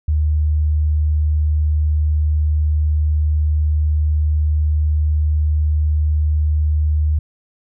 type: tone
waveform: sine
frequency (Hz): 76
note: D#2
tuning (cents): -40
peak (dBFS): -13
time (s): 0.08-7.19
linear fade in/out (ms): 5
effects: none